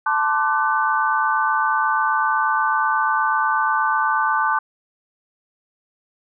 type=chord; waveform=sine; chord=D dominant seventh; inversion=second; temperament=equal with one note detuned; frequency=880 / 1046.5 / 1174.7 / 1508.5 Hz; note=A5 / C6 / D6 / F#6; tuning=0 / 0 / 0 / +33 cents; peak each=-21 / -26 / -21 / -22 dBFS; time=0.06-4.59 s; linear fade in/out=5 ms; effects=none